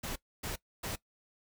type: noise bursts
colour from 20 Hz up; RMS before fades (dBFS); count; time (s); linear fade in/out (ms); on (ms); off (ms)
pink; -38; 3; 0.03-0.96; 10; 130; 270
effects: noise-tail reverb RT60 0.1 s tail -19 dB re dry